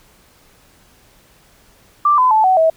sine tone with pitch steps, 1177 / 1012.9 / 871.6 / 750.1 / 645.5 Hz, D6 / B5 / A5 / F#5 / E5, +3 / +43 / -17 / +23 / -37 cents, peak -9 dBFS, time 2.05-2.7 s, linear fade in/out 5 ms, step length 130 ms, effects pink hiss -51 dBFS RMS until 2.76 s

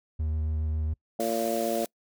triangle tone with vibrato, 77.78 Hz, D#2, in tune, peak -24 dBFS, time 0.19-0.94 s, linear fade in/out 10 ms, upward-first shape square, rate 7.3 Hz, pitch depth 10 cents each way
harmonic tone, 114.5 Hz, A#2, 31 cents flat, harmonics 2 / 3 / 4 / 5 / 6, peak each -33 / -33 / -33 / -30 / -31 dBFS, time 1.19-1.85 s, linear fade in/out 5 ms
white noise, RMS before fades -39 dBFS, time 1.2-1.86 s, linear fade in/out 2 ms
effects noise-tail reverb RT60 0.1 s tail -25 dB re dry

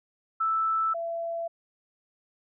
sine tone pair in turn, 1318.5 / 671.9 Hz, E6 / E5, 0 / +33 cents, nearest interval octave, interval 1167 cents, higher first, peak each -23 / -29 dBFS, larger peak first, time 0.4-0.94 / 0.94-1.48 s, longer neither, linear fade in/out 10 ms, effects none

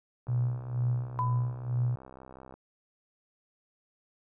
click train, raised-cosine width 1 ms, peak -34 dBFS, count 149, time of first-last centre 0.27-2.54 s, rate 65.2 Hz
sine tone with tremolo, 121.7 Hz, B2, 25 cents flat, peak -24 dBFS, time 0.28-1.96 s, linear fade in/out 10 ms, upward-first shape sine, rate 2.1 Hz, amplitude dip 80%
sine tone with exponential decay, 1001 Hz, B5, 23 cents sharp, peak -25 dBFS, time 1.19-1.6 s, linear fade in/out 0 ms, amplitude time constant 88 ms
effects none

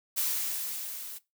blue noise with level ramp, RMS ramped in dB -28 to -42 dBFS, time 0.16-1.19 s, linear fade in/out 20 ms, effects noise-tail reverb RT60 0.2 s tail -18 dB re dry

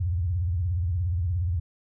sine tone with vibrato, 87.31 Hz, F2, in tune, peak -23 dBFS, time 0-1.6 s, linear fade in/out 10 ms, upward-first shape triangle, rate 17 Hz, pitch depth 240 cents each way, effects none

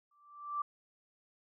sine tone with exponential growth, 1171 Hz, D6, 5 cents flat, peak -30 dBFS, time 0.11-0.62 s, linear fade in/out 5 ms, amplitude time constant 110 ms, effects none

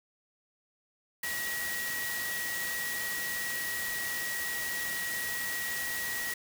sine tone in noise, 1913 Hz, A#6, 44 cents sharp, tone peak -34 dBFS, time 1.23-6.34 s, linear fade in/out 5 ms, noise white, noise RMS -37 dBFS, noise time 1.23-6.34 s, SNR 0 dB, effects none

